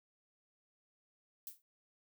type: noise with exponential decay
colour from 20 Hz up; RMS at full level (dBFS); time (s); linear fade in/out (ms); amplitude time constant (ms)
violet; -42; 1.47-1.62; 1; 31
effects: none